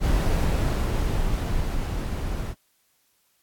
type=noise with level ramp; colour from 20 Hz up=brown; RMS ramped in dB=-20 to -29 dBFS; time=0-2.55 s; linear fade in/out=50 ms; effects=white hiss -67 dBFS RMS until 3.42 s + AAC 64 kbps